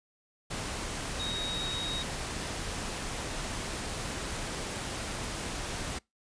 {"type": "tone in noise", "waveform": "sine", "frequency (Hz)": 3777, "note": "A#7", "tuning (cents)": 22, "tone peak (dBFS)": -34, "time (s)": [1.19, 2.03], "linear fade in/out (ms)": 10, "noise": "pink", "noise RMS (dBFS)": -36, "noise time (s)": [0.5, 5.99], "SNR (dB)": -1, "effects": ["noise-tail reverb RT60 0.2 s tail -25 dB re dry", "resampled to 22050 Hz"]}